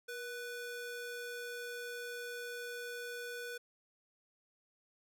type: ring-modulated tone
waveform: square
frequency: 985 Hz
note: B5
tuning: 5 cents flat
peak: -39 dBFS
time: 0.08-3.58 s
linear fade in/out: 10 ms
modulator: 506 Hz
effects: none